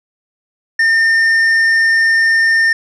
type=tone with tanh clipping; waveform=triangle; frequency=1812 Hz; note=A#6; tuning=50 cents flat; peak=-10 dBFS; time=0.79-2.73 s; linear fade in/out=5 ms; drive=10 dB; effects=none